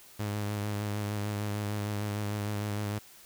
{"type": "tone with vibrato", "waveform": "sawtooth", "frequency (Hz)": 103.83, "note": "G#2", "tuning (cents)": 0, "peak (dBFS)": -27, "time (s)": [0.19, 2.99], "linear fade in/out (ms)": 10, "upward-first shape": "sine", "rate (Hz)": 6.6, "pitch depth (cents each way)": 29, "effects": ["white hiss -54 dBFS RMS until 3.25 s"]}